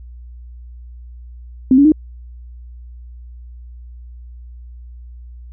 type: tone with pitch steps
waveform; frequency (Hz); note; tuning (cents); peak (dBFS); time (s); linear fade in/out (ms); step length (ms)
sine; 259.6 / 283.1 / 308.7; C4 / C#4 / D#4; -13 / +37 / -14; -6; 1.71-1.92; 2; 70
effects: added 60 Hz sine -33 dBFS peak until 5.52 s